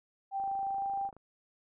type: tone with pitch glide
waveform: sine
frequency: 784 to 789.5 Hz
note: G5 to G5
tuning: 0 to +12 cents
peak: -31 dBFS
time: 0.31-1.11 s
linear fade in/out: 50 ms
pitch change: +12 cents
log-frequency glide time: 0.71-0.87 s
type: click train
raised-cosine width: 1 ms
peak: -39 dBFS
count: 21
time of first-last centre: 0.4-1.166 s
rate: 26.1 Hz
effects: none